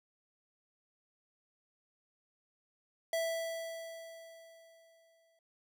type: tone with exponential decay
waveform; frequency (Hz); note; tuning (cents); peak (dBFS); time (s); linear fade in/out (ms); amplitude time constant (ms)
square; 659.3; E5; 0; -31; 3.13-5.39; 2; 490
effects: none